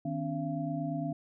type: tone cluster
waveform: sine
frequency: 155.4 / 255.4 / 284.1 / 680 Hz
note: D#3 / C4 / C#4 / F5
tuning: -2 / -42 / +43 / -46 cents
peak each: -35 / -38 / -36 / -38 dBFS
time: 0.05-1.13 s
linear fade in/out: 5 ms
effects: none